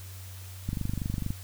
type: click train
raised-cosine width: 5 ms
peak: -18 dBFS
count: 16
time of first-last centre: 0.69-1.305 s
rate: 24.4 Hz
effects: added 93 Hz sine -41 dBFS peak until 1.43 s + white hiss -49 dBFS RMS until 1.43 s